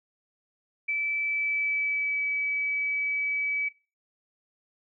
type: tone with pitch glide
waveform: sine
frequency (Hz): 2315 to 2288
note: D7 to D7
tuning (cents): -25 to -46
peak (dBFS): -25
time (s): 0.88-3.69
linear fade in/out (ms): 10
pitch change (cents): -21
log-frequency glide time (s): 1.19-2.23
effects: noise-tail reverb RT60 0.3 s tail -19 dB re dry